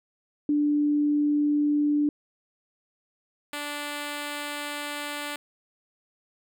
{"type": "tone pair in turn", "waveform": ["sine", "5% pulse"], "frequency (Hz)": [294.2, 292.3], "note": ["D4", "D4"], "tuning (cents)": [3, -8], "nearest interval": "unison", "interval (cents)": 11, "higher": "first", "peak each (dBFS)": -20, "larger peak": "neither", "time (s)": [[0.49, 2.09], [3.53, 5.36]], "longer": "second", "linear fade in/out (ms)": 2, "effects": []}